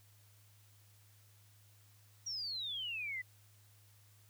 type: exponential sweep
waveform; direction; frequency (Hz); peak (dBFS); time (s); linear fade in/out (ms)
sine; down; 5740 to 1963; -38; 2.26-3.22; 10
effects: added 103 Hz sine -63 dBFS peak until 4.29 s + white hiss -68 dBFS RMS until 4.29 s